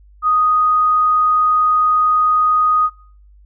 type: tone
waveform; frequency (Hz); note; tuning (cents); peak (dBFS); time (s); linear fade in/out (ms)
sine; 1244.5; D#6; 0; -11; 0.22-2.9; 50
effects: noise-tail reverb RT60 0.5 s tail -24 dB re dry + added 50 Hz sine -43 dBFS peak until 3.45 s